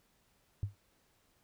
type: tone with exponential decay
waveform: sine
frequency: 100.7 Hz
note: G2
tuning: 47 cents sharp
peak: -27 dBFS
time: 0.63-0.75 s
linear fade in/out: 0 ms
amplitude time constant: 26 ms
effects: tanh soft clip ceiling -25 dBFS + pink hiss -72 dBFS RMS until 1.43 s